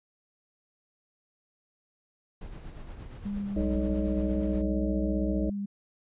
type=noise with tremolo; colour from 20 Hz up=brown; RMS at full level=-40 dBFS; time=2.41-4.62 s; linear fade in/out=5 ms; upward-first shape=sine; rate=8.5 Hz; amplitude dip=45%
type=tone with vibrato; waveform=sine; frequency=201.5 Hz; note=G3; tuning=48 cents sharp; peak=-30 dBFS; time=3.25-5.66 s; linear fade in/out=10 ms; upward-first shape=square; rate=2.8 Hz; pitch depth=8 cents each way
type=harmonic tone; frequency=62.1 Hz; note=B1; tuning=10 cents sharp; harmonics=1 / 3 / 5 / 7 / 9 / 10; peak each=-30 / -38 / -31 / -40 / -37 / -38 dBFS; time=3.56-5.5 s; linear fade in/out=5 ms
effects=resampled to 8000 Hz